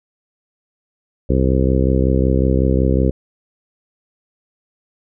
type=harmonic tone; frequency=65.41 Hz; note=C2; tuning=in tune; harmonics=1 / 2 / 3 / 4 / 5 / 6 / 7 / 8; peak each=-16 / -19 / -21 / -22 / -23 / -24 / -24 / -25 dBFS; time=1.29-3.11 s; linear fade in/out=10 ms; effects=none